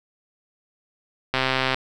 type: click train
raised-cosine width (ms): 0.3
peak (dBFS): -5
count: 54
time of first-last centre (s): 1.34-1.745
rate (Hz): 131
effects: none